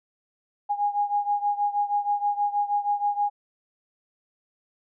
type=beating tone pair; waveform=sine; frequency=819 / 825.3 Hz; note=G#5 / G#5; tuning=-24 / -11 cents; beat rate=6.3 Hz; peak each=-24 / -27 dBFS; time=0.69-3.3 s; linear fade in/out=20 ms; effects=none